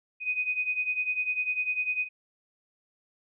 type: beating tone pair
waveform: sine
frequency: 2489 / 2499 Hz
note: D#7 / D#7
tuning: 0 / +7 cents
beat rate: 10 Hz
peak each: -32 / -28 dBFS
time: 0.2-2.09 s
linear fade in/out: 50 ms
effects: none